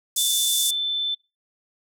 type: band-pass noise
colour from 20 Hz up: pink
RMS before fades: -24 dBFS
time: 0.16-0.71 s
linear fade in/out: 5 ms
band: 6500 to 12000 Hz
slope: 24 dB/octave
type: tone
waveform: sine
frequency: 3529 Hz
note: A7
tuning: 4 cents sharp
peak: -22 dBFS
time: 0.17-1.15 s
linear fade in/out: 10 ms
effects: noise-tail reverb RT60 0.3 s tail -26 dB re dry

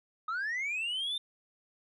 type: linear sweep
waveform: sine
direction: up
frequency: 1239 to 3630 Hz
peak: -29 dBFS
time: 0.28-1.18 s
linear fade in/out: 5 ms
effects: tanh soft clip ceiling -30 dBFS

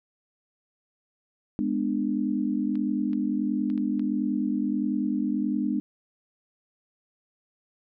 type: chord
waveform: sine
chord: G# diminished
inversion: none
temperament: just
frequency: 207.7 / 249.2 / 299 Hz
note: G#3 / B3 / D4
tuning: 0 / +16 / +31 cents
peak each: -28 dBFS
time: 1.59-5.8 s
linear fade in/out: 0 ms
type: clicks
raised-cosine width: 0.3 ms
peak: -32 dBFS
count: 5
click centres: 2.755 / 3.132 / 3.701 / 3.778 / 3.995 s
effects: none

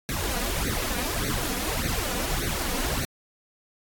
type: noise with flanger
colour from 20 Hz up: pink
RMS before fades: -28 dBFS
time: 0.09-3.05 s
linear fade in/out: 0 ms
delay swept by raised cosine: 0.48 to 4.18 ms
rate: 1.7 Hz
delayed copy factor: +0.95
effects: AAC 64 kbps

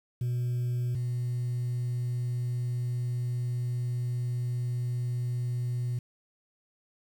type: tone pair in turn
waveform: sine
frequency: 122.5 / 122.5 Hz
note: B2 / B2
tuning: -14 / -14 cents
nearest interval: unison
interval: 0 cents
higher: neither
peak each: -24 / -26 dBFS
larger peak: first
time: 0.21-0.95 / 0.95-5.99 s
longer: second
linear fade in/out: 5 ms
effects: tanh soft clip ceiling -26 dBFS + 9-bit

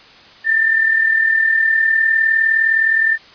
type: tone with amplitude modulation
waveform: sine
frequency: 1791 Hz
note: A6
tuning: 30 cents sharp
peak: -9 dBFS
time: 0.44-3.18 s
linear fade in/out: 50 ms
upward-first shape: sine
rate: 39.6 Hz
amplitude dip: 55%
effects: white hiss -43 dBFS RMS until 3.34 s + resampled to 11025 Hz

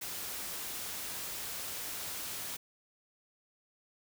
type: noise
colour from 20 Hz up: white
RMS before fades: -40 dBFS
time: 0.01-2.57 s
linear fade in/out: 10 ms
effects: none

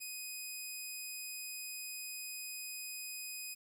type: tone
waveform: 10% pulse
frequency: 2500 Hz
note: D#7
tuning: 8 cents sharp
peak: -33 dBFS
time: 0-3.55 s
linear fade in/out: 20 ms
effects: 12-bit

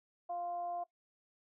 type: tone with frequency modulation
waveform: sine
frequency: 698.5 Hz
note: F5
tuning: in tune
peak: -36 dBFS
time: 0.29-0.84 s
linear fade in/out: 10 ms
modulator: 348 Hz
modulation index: 0.37
effects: noise-tail reverb RT60 0.1 s tail -18 dB re dry + high-pass 400 Hz 12 dB/octave

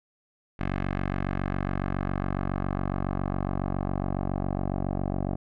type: tone with low-pass filter sweep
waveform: 10% pulse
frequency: 47.24 Hz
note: F#1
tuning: 37 cents sharp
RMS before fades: -29 dBFS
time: 0.59-5.36 s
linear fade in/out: 10 ms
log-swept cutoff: 2100 to 670 Hz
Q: 1.4
effects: none

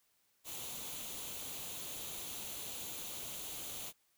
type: noise with comb filter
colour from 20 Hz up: white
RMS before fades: -44 dBFS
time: 0.44-3.93 s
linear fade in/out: 50 ms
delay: 0.29 ms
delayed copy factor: +0.55
effects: white hiss -75 dBFS RMS until 4.17 s

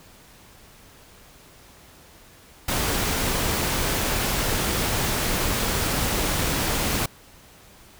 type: noise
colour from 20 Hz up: pink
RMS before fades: -24 dBFS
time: 2.68-7.06 s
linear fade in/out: 5 ms
effects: pink hiss -50 dBFS RMS until 7.99 s

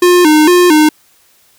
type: tone with vibrato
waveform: square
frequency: 330.1 Hz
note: E4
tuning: 2 cents sharp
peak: -5 dBFS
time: 0.02-0.89 s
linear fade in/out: 5 ms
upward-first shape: square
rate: 2.2 Hz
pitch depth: 130 cents each way
effects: white hiss -50 dBFS RMS until 1.58 s

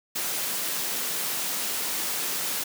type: high-pass noise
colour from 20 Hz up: white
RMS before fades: -29 dBFS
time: 0.15-2.64 s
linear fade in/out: 10 ms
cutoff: 150 Hz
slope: 24 dB/octave
effects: none

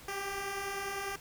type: beating tone pair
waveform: 10% pulse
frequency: 387.2 / 397.2 Hz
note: G4 / G4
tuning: -21 / +23 cents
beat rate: 10 Hz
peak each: -34 / -28 dBFS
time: 0.08-1.16 s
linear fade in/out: 5 ms
effects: pink hiss -52 dBFS RMS until 1.2 s

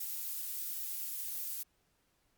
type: noise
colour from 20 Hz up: violet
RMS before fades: -39 dBFS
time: 0-1.63 s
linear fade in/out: 5 ms
effects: pink hiss -75 dBFS RMS until 2.37 s + Opus 48 kbps

